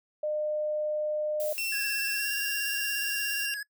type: tone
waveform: sine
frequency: 606 Hz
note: D#5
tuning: 46 cents flat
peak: -27 dBFS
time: 0.23-1.53 s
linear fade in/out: 5 ms
type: noise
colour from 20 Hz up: violet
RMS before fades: -38 dBFS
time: 1.4-3.46 s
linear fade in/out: 0 ms
type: tone with pitch glide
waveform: sawtooth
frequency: 2697 to 2773 Hz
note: E7 to F7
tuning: +39 to -13 cents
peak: -27 dBFS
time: 1.58-3.54 s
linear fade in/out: 0 ms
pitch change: +48 cents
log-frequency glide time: 2.12-2.32 s
type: tone with vibrato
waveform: square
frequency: 1661.2 Hz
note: G#6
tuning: in tune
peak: -34 dBFS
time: 1.72-3.63 s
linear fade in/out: 5 ms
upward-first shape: sine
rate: 17 Hz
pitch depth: 35 cents each way
effects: noise-tail reverb RT60 0.1 s tail -23 dB re dry